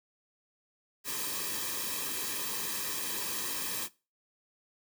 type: noise with comb filter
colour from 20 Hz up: white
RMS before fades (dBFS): -35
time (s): 1.04-3.89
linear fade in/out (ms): 50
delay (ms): 1.4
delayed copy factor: -0.75
effects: noise-tail reverb RT60 0.3 s tail -20 dB re dry

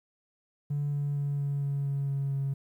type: tone with pitch steps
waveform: triangle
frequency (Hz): 144.5 / 143.5 / 142.51 / 141.53 / 140.55 / 139.58 / 138.61 / 137.66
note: D3 / D3 / C#3 / C#3 / C#3 / C#3 / C#3 / C#3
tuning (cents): -28 / -40 / +48 / +36 / +24 / +12 / 0 / -12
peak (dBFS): -24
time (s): 0.7-2.54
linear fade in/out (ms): 10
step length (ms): 230
effects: tanh soft clip ceiling -24 dBFS + 11-bit

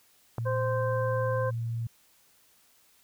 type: tone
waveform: sine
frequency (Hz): 115.7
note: A#2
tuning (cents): -13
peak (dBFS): -29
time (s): 0.38-1.87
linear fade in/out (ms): 5
type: click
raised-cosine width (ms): 1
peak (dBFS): -22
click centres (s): 0.383
type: harmonic tone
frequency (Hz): 520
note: C5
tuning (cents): -11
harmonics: 1 / 2 / 3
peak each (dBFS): -28 / -34 / -38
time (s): 0.45-1.51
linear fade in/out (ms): 20
effects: white hiss -63 dBFS RMS until 3.03 s

